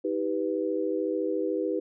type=chord; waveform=sine; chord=Eb augmented; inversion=none; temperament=equal with one note detuned; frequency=318.2 / 392 / 493.9 Hz; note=Eb4 / G4 / B4; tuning=+39 / 0 / 0 cents; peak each=-30 dBFS; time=0.04-1.8 s; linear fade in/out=10 ms; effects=none